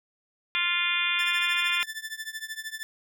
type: harmonic tone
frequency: 349.2 Hz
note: F4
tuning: in tune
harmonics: 3 / 4 / 5 / 6 / 7 / 8 / 9 / 10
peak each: -37 / -33 / -35 / -31 / -28 / -33 / -36 / -30 dBFS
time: 0.55-1.83 s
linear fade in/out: 0 ms
type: tone with tremolo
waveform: sawtooth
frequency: 1760 Hz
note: A6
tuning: in tune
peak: -27 dBFS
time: 1.19-2.83 s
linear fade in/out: 0 ms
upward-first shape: triangle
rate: 13 Hz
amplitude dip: 95%
effects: none